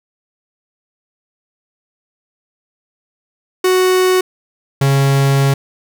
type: tone pair in turn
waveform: 45% pulse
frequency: 370 / 137.8 Hz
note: F#4 / C#3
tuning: 0 / -10 cents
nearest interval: octave + perfect fourth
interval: 1710 cents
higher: first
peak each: -10 dBFS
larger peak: neither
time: 3.64-4.21 / 4.81-5.54 s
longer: second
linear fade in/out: 5 ms
effects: none